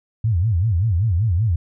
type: tone with vibrato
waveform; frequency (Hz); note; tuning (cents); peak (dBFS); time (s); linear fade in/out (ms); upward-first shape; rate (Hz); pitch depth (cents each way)
sine; 98; G2; 0; -15; 0.24-1.56; 5; sine; 5.2; 300
effects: none